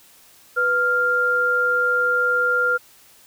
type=tone pair together; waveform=sine; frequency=493.9 / 1396.9 Hz; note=B4 / F6; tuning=0 / 0 cents; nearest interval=octave + tritone; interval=1800 cents; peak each=-24 / -17 dBFS; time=0.56-2.78 s; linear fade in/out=20 ms; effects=white hiss -51 dBFS RMS until 3.26 s